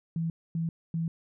sine tone bursts, 164.81 Hz, E3, in tune, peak -27 dBFS, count 3, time 0.16-1.08 s, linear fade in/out 2 ms, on 140 ms, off 250 ms, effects none

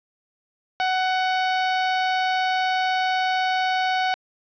sawtooth tone, 746 Hz, F#5, 14 cents sharp, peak -16 dBFS, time 0.8-4.14 s, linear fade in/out 0 ms, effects resampled to 11025 Hz + 9-bit

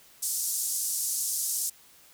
white band-pass noise, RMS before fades -30 dBFS, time 0.22-1.7 s, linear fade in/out 10 ms, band 5800 to 12000 Hz, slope 24 dB/octave, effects white hiss -56 dBFS RMS until 2.13 s

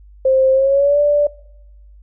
sine tone with pitch glide, 527 to 584.7 Hz, C5 to D5, +12 to -8 cents, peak -10 dBFS, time 0.25-1.27 s, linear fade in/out 5 ms, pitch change +180 cents, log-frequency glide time 0.52-1 s, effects noise-tail reverb RT60 0.8 s tail -22 dB re dry + added 50 Hz sine -40 dBFS peak until 2.02 s

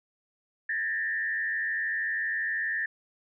sine tone with frequency modulation, 1787 Hz, A6, 26 cents sharp, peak -27 dBFS, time 0.69-2.86 s, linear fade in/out 5 ms, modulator 92.6 Hz, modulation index 1, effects none

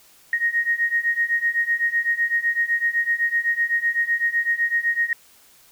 sine beating tone pair, 1864.7 / 1872.6 Hz, A#6 / A#6, 0 / +7 cents, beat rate 7.9 Hz, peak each -23 / -21 dBFS, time 0.33-5.13 s, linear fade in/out 2 ms, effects white hiss -53 dBFS RMS until 5.71 s

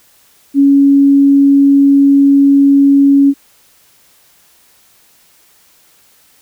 sine tone, 278.8 Hz, C#4, 10 cents sharp, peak -4 dBFS, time 0.54-3.34 s, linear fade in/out 50 ms, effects white hiss -49 dBFS RMS until 6.41 s

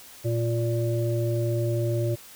harmonic tone, 116.54 Hz, A#2, in tune, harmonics 1 / 3 / 5, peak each -24 / -29 / -31 dBFS, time 0.24-2.16 s, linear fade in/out 20 ms, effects white hiss -47 dBFS RMS until 2.35 s

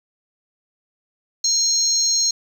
sine tone cluster, 4193 / 5490 / 6530 Hz, C8 / F8 / G#8, +3 / -31 / -30 cents, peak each -19 / -26 / -19 dBFS, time 1.44-2.31 s, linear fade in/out 5 ms, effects 7-bit

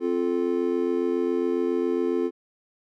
triangle chord, F major, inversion second, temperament just, 261.9 / 349.2 / 436.5 Hz, C4 / F4 / A4, +2 / 0 / -14 cents, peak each -26 / -23 / -25 dBFS, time 0-2.31 s, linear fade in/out 50 ms, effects none

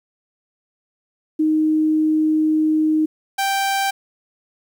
sine / sawtooth tone pair in turn, 311.1 / 783.9 Hz, D#4 / G5, 0 / 0 cents, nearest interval octave + major third, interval 1600 cents, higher second, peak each -14 dBFS, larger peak neither, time 1.39-3.06 / 3.38-3.91 s, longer first, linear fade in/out 10 ms, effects 9-bit

